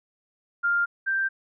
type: tone pair in turn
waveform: sine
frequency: 1400 / 1571.4 Hz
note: F6 / G6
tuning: +4 / +4 cents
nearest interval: major second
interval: 200 cents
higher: second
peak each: -20 / -22 dBFS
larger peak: first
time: 0.63-0.86 / 1.06-1.29 s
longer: neither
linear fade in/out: 20 ms
effects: none